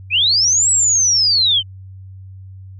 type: linear two-way sweep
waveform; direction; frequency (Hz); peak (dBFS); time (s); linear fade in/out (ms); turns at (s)
sine; up then down; 2327 to 7880 to 2992; -11; 0.1-1.63; 50; 0.7
effects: added 95 Hz sine -33 dBFS peak until 2.79 s